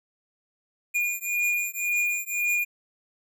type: beating tone pair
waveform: square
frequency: 2429 / 2430.9 Hz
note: D#7 / D#7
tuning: -42 / -41 cents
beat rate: 1.9 Hz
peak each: -28 dBFS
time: 0.94-2.65 s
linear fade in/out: 20 ms
effects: none